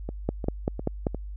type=two click trains; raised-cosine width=2 ms; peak=-19 / -11 dBFS; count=4 / 5; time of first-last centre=0.09-1.146 / 0.29-1.068 s; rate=2.84 / 5.14 Hz; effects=added 50 Hz sine -34 dBFS peak until 1.36 s